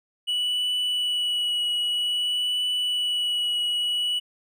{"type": "tone with vibrato", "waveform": "triangle", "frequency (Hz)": 2944, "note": "F#7", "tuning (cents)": -9, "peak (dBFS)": -21, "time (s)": [0.27, 4.2], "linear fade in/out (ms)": 20, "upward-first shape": "triangle", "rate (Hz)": 0.52, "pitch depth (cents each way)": 16, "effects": []}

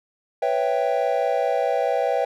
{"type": "chord", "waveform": "triangle", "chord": "C# half-diminished seventh", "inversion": "third", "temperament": "equal", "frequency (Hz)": [493.9, 554.4, 659.3, 784], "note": ["B4", "C#5", "E5", "G5"], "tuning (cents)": [0, 0, 0, 0], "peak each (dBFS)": -23, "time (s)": [0.42, 2.25], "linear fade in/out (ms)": 5, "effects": []}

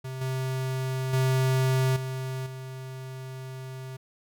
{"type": "tone with level steps", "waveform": "square", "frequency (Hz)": 130.81, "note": "C3", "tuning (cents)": 0, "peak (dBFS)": [-34, -28, -22, -31, -37], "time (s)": [0.04, 3.97], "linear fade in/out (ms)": 10, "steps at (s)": [0.21, 1.13, 1.96, 2.46], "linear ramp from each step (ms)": 5, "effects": []}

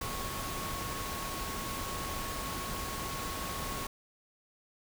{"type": "tone in noise", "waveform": "sine", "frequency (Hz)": 1100, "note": "C#6", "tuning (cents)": -14, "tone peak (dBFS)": -41, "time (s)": [0.01, 3.87], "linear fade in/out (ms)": 5, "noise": "pink", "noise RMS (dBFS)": -38, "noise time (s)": [0.01, 3.87], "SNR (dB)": -6, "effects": []}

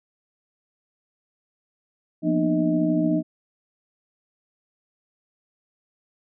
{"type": "tone cluster", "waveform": "sine", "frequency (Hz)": [172.9, 234.7, 247.8, 304.8, 633], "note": ["F3", "A#3", "B3", "D#4", "D#5"], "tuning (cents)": [-17, 12, 6, -36, 30], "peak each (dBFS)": [-25, -29, -28, -21, -29], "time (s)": [2.22, 3.23], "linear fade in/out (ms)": 50, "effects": []}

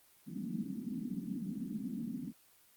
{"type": "band-pass noise", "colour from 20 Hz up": "pink", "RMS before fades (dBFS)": -40, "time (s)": [0.26, 2.33], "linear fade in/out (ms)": 50, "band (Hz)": [180, 270], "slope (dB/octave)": 48, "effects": ["white hiss -65 dBFS RMS until 2.76 s", "Opus 24 kbps"]}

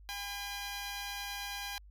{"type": "tone pair together", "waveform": "10% pulse", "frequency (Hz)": [807.4, 1007], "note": ["G#5", "B5"], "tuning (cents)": [-49, 33], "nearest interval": "major third", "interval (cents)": 382, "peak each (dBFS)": [-31, -37], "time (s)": [0.09, 1.78], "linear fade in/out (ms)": 0, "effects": ["added 50 Hz sine -52 dBFS peak until 1.9 s"]}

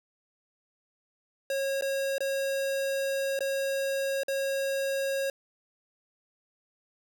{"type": "tone with dropouts", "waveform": "square", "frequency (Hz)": 545, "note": "C#5", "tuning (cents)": -29, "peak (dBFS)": -28, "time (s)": [1.5, 5.3], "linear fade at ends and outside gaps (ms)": 2, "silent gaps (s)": [[1.811, 1.822], [2.182, 2.205], [3.391, 3.406], [4.234, 4.282]], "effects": []}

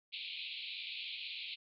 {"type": "band-pass noise", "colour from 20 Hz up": "pink", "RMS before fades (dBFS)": -44, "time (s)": [0.12, 1.56], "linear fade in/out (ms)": 20, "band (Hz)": [2300, 4300], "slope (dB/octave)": 96, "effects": []}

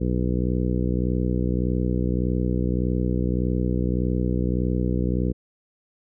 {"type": "harmonic tone", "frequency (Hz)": 61.7, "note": "B1", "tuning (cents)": -1, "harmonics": [1, 2, 3, 4, 5, 6, 7, 8], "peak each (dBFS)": [-25, -27, -26, -31, -30, -34, -34, -35], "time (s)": [0, 5.33], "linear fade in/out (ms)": 20, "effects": []}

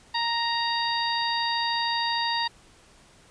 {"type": "harmonic tone", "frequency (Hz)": 933, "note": "A#5", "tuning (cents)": 1, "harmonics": [1, 2, 3, 4, 5], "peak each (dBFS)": [-27, -31, -36, -31, -31], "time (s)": [0.14, 2.48], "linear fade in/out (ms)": 10, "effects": ["pink hiss -55 dBFS RMS until 3.3 s", "resampled to 22050 Hz"]}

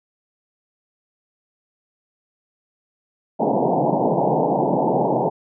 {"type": "band-pass noise", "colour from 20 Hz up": "white", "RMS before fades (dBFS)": -19, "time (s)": [3.39, 5.3], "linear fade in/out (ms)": 20, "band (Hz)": [130, 910], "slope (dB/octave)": 96, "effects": []}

